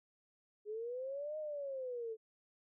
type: linear two-way sweep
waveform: sine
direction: up then down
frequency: 411.7 to 622.3 to 433.8 Hz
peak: -39 dBFS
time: 0.65-2.17 s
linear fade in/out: 50 ms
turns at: 1.38 s
effects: none